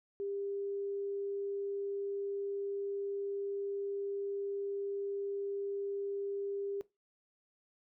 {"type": "tone", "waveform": "sine", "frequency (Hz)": 399.3, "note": "G4", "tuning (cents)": 32, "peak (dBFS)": -35, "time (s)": [0.2, 6.81], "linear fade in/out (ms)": 0, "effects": ["noise-tail reverb RT60 0.2 s tail -18 dB re dry"]}